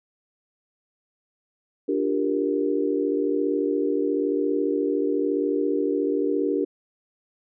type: chord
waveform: sine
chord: G minor seventh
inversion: second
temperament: equal with one note detuned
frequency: 293.7 / 351 / 392 / 466.2 Hz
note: D4 / F4 / G4 / Bb4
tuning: 0 / +9 / 0 / 0 cents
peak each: -25 / -31 / -25 / -27 dBFS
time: 1.88-6.65 s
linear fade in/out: 10 ms
effects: none